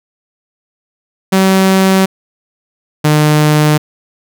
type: tone pair in turn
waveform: sawtooth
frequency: 190.7 / 151.36 Hz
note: G3 / D#3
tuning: -47 / -47 cents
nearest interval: major third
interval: 400 cents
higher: first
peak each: -3 dBFS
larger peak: neither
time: 1.32-2.06 / 3.04-3.78 s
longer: neither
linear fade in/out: 10 ms
effects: none